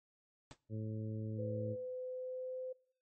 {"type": "noise with exponential decay", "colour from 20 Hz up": "pink", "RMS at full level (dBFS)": -48, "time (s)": [0.51, 0.58], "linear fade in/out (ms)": 0, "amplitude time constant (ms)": 15}
{"type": "harmonic tone", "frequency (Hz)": 109, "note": "A2", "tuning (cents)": -16, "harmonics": [1, 2, 3, 4, 5], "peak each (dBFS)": [-39, -45, -49, -51, -53], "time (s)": [0.69, 1.77], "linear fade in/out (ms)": 50}
{"type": "tone with pitch glide", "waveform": "sine", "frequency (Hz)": [506, 513.1], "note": ["B4", "C5"], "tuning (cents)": [42, -34], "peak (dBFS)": -40, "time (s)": [1.38, 2.73], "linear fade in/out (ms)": 10, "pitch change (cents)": 24, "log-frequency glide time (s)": [1.81, 2.6]}
{"effects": ["noise-tail reverb RT60 0.6 s tail -23 dB re dry", "MP3 32 kbps"]}